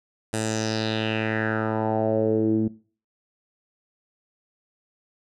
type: tone with low-pass filter sweep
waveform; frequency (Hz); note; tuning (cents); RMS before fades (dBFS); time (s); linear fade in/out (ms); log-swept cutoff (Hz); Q
10% pulse; 110; A2; 0; -24; 0.33-2.68; 5; 9200 to 260; 3.8
effects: noise-tail reverb RT60 0.4 s tail -20 dB re dry